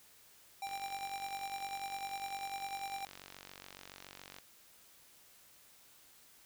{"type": "tone with tremolo", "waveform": "square", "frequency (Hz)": 789, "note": "G5", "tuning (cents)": 11, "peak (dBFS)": -38, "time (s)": [0.62, 3.05], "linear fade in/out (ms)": 2, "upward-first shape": "sine", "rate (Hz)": 10, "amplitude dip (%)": 55}
{"type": "click train", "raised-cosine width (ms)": 0.2, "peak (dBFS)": -31, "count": 176, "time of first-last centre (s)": [0.67, 4.385], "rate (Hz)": 47.1}
{"effects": ["white hiss -62 dBFS RMS until 6.45 s"]}